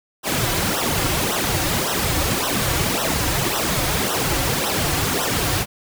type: noise with flanger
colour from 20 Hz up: pink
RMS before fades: -21 dBFS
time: 0.23-5.66 s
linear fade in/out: 50 ms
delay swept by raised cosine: 0.43 to 4.83 ms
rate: 1.8 Hz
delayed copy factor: -0.9
effects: none